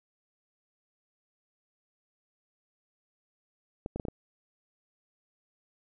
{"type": "clicks", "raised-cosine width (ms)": 2, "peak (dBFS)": -21, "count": 5, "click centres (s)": [3.861, 3.96, 3.998, 4.052, 4.084], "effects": []}